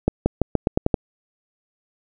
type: accelerating click train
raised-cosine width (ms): 2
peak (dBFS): -3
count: 8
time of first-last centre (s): 0.08-0.942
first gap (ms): 180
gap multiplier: 0.87
effects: none